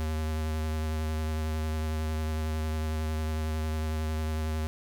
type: tone with vibrato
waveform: square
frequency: 78.3 Hz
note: D#2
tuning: 11 cents sharp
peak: -29 dBFS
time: 0-4.67 s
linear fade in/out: 0 ms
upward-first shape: triangle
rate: 11 Hz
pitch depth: 21 cents each way
effects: none